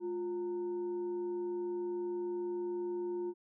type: tone with frequency modulation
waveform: sine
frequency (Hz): 353.3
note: F4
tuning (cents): +20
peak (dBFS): -34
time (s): 0-3.34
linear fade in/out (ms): 50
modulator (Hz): 564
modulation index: 0.31
effects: none